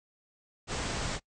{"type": "low-pass noise", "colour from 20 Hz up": "pink", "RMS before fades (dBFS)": -34, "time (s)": [0.67, 1.2], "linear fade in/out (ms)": 50, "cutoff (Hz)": 8500, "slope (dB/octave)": 96, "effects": ["noise-tail reverb RT60 0.1 s tail -23 dB re dry"]}